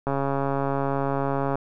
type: click train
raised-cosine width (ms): 1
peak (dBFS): -12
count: 206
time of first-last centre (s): 0.07-1.556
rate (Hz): 138
effects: none